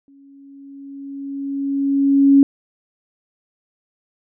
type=tone with exponential growth; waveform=sine; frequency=277.2 Hz; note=C#4; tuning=in tune; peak=-6 dBFS; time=0.08-2.43 s; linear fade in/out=1 ms; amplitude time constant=510 ms; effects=none